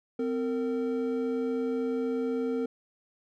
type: tone pair together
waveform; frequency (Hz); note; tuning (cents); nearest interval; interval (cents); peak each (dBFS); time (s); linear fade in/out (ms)
triangle; 257.1 / 458.1; C4 / A#4; -30 / -30; minor seventh; 1000; -28; 0.19-2.66; 5
effects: none